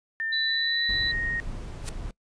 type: tone with pitch glide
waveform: sine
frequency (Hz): 1800 to 1864.6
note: A6 to A#6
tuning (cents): +39 to 0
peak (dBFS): -27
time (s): 0.2-1.4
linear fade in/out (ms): 0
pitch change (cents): +61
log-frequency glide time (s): 0.45-0.84
type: tone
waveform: sine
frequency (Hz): 3971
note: B7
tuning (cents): +9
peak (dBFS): -26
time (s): 0.32-1.12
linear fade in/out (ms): 10
type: noise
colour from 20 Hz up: brown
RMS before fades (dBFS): -35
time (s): 0.89-2.11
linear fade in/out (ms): 2
type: noise with exponential growth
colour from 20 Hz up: white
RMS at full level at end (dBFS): -30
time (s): 1.81-1.89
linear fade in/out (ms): 1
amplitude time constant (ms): 17
effects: noise-tail reverb RT60 0.1 s tail -22 dB re dry + resampled to 22050 Hz